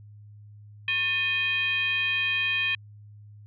sine tone with frequency modulation, 2489 Hz, D#7, in tune, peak -23 dBFS, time 0.88-2.75 s, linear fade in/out 2 ms, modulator 700 Hz, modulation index 0.94, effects added 104 Hz sine -45 dBFS peak until 3.46 s

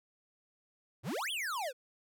square exponential two-way sweep, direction up then down, 95 to 3473 to 471.4 Hz, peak -35 dBFS, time 1.03-1.73 s, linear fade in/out 50 ms, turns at 1.31 s, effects none

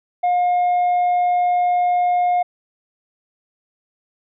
triangle tone with tanh clipping, 714 Hz, F5, 38 cents sharp, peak -15 dBFS, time 0.23-2.43 s, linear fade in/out 10 ms, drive 7 dB, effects none

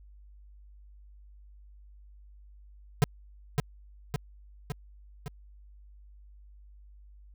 square tone with echo, 144.4 Hz, D3, 29 cents flat, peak -19 dBFS, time 3.02-3.04 s, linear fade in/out 0 ms, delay 560 ms, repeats 4, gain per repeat -4 dB, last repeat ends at 5.28 s, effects added 50 Hz sine -50 dBFS peak until 7.34 s

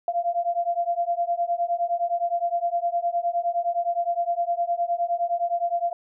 sine beating tone pair, 686 / 695.7 Hz, F5 / F5, -31 / -7 cents, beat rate 9.7 Hz, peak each -25 dBFS, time 0.08-5.93 s, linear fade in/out 2 ms, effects none

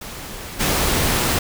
pink noise with level steps, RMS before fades -33 / -19 dBFS, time 0.01-1.39 s, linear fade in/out 5 ms, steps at 0.59 s, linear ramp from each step 20 ms, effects none

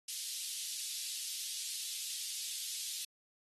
pink high-pass noise, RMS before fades -41 dBFS, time 0.08-3.05 s, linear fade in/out 5 ms, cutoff 3400 Hz, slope 24 dB/octave, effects AAC 32 kbps

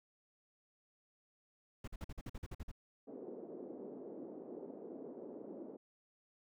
brown noise bursts, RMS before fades -44 dBFS, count 11, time 1.84-2.716 s, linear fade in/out 5 ms, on 36 ms, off 48 ms
white band-pass noise, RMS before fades -49 dBFS, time 3.07-5.77 s, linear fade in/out 10 ms, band 250 to 450 Hz, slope 24 dB/octave
effects none

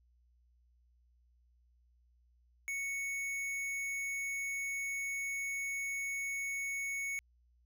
triangle tone with hard clipping, 2217 Hz, C#7, in tune, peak -37 dBFS, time 2.68-7.19 s, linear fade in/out 0 ms, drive 16 dB, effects added 60 Hz sine -66 dBFS peak until 7.65 s

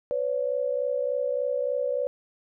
sine tone pair together, 504 / 567.4 Hz, B4 / C#5, +35 / +40 cents, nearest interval major second, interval 205 cents, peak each -27 dBFS, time 0.11-2.07 s, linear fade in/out 0 ms, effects none

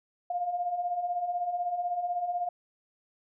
sine beating tone pair, 693 / 709 Hz, F5 / F5, -14 / +26 cents, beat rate 16 Hz, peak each -36 / -29 dBFS, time 0.3-2.49 s, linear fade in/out 5 ms, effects none

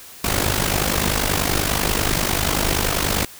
pink noise with amplitude modulation, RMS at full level -17 dBFS, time 0.24-3.25 s, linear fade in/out 5 ms, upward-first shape sine, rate 50.3 Hz, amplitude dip 75%, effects white hiss -41 dBFS RMS until 3.39 s

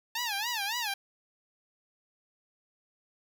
10% pulse tone with vibrato, 880 Hz, A5, in tune, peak -22 dBFS, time 0.15-0.94 s, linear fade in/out 5 ms, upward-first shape sine, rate 3.6 Hz, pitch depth 190 cents each way, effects 10-bit

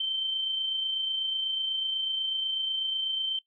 sine tone with amplitude modulation, 3109 Hz, G7, 15 cents flat, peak -25 dBFS, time 0-3.39 s, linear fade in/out 5 ms, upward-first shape sine, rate 28.1 Hz, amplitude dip 35%, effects noise-tail reverb RT60 0.1 s tail -17 dB re dry

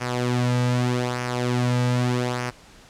sawtooth tone with flanger, 123.5 Hz, B2, in tune, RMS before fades -23 dBFS, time 0-2.51 s, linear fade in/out 20 ms, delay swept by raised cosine 0.25 to 2.85 ms, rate 0.82 Hz, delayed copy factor -0.6, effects pink hiss -49 dBFS RMS until 2.89 s + low-pass 8000 Hz 12 dB/octave

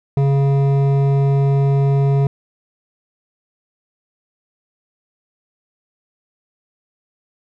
sine tone with hard clipping, 138.59 Hz, C#3, in tune, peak -14 dBFS, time 0.17-2.27 s, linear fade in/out 2 ms, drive 11 dB, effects none

